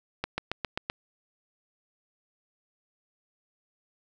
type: accelerating click train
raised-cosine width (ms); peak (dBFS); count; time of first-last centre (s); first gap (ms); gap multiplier
0.3; -13; 6; 0.24-0.899; 140; 0.97
effects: none